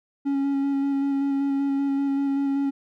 triangle tone with vibrato, 277.2 Hz, C#4, in tune, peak -19 dBFS, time 0.25-2.71 s, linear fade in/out 20 ms, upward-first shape square, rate 5.2 Hz, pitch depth 12 cents each way, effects none

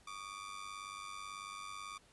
sawtooth ring-modulated tone, 1174.7 Hz, D6, in tune, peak -38 dBFS, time 0.07-1.98 s, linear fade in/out 5 ms, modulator 49.1 Hz, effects pink hiss -66 dBFS RMS until 2.12 s + resampled to 24000 Hz

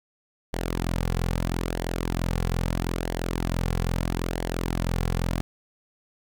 sawtooth tone with flanger, 42.99 Hz, F1, 27 cents flat, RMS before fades -27 dBFS, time 0.53-5.41 s, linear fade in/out 0 ms, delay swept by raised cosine 0.78 to 3.28 ms, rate 0.77 Hz, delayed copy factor -0.55, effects none

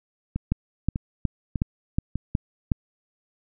two click trains, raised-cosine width 5 ms, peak -14 / -9 dBFS, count 4 / 7, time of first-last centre 0.36-2.156 / 0.52-2.718 s, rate 1.67 / 2.73 Hz, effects none

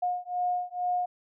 sine beating tone pair, 717 / 719.2 Hz, F5 / F#5, +45 / -49 cents, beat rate 2.2 Hz, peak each -30 dBFS, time 0.02-1.06 s, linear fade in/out 10 ms, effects none

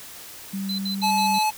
sine tone with pitch glide, 195.1 to 196.46 Hz, G3 to G3, -8 to +4 cents, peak -26 dBFS, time 0.53-1.39 s, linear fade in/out 10 ms, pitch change +12 cents, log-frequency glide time 0.79-0.96 s
triangle tone bursts, 4041 Hz, B7, 39 cents sharp, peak -26 dBFS, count 5, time 0.69-1.434 s, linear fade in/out 5 ms, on 96 ms, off 66 ms
square tone, 860 Hz, A5, 40 cents flat, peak -20 dBFS, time 1.02-1.51 s, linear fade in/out 20 ms
effects white hiss -41 dBFS RMS until 1.57 s

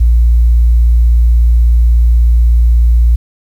sine tone, 58.2 Hz, A#1, 2 cents flat, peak -3 dBFS, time 0-3.16 s, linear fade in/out 10 ms, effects tanh soft clip ceiling -1 dBFS + 7-bit

